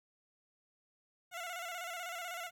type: tone with vibrato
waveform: 15% pulse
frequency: 699 Hz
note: F5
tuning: 1 cent sharp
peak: -34 dBFS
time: 1.31-2.51 s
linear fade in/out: 50 ms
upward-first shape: square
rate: 16 Hz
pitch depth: 60 cents each way
effects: 12-bit